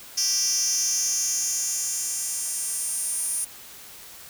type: tone with high-pass filter sweep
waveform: 10% pulse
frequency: 392 Hz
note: G4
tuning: in tune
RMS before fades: -26 dBFS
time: 0.17-3.45 s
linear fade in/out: 10 ms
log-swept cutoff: 5500 to 9300 Hz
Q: 5.1
effects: white hiss -44 dBFS RMS until 4.29 s